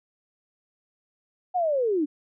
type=linear sweep; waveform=sine; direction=down; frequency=749 to 277.7 Hz; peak=-21 dBFS; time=1.54-2.06 s; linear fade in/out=20 ms; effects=none